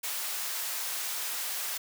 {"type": "high-pass noise", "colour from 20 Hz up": "white", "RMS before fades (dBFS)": -34, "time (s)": [0.03, 1.78], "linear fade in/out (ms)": 10, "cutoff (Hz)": 680, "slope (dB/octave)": 12, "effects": []}